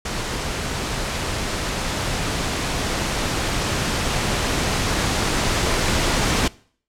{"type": "noise with level ramp", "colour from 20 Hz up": "pink", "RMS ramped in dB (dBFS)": [-26, -19], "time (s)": [0.05, 6.48], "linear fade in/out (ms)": 5, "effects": ["noise-tail reverb RT60 0.5 s tail -22 dB re dry", "low-pass 8000 Hz 12 dB/octave"]}